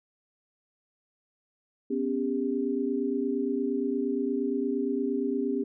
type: tone cluster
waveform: sine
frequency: 250.2 / 278.8 / 399.4 Hz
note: B3 / C#4 / G4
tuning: +23 / +10 / +32 cents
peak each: -30 dBFS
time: 1.9-5.64 s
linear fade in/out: 10 ms
effects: none